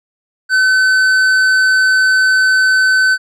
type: tone with tanh clipping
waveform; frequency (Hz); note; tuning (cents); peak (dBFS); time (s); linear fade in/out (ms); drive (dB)
sine; 1521; F#6; +47; -10; 0.49-3.18; 50; 10
effects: none